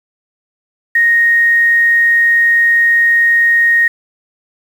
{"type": "tone with quantisation", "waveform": "sine", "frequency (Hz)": 1864.7, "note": "A#6", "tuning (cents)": 0, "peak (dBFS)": -7, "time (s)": [0.95, 3.88], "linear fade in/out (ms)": 5, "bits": 6, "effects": []}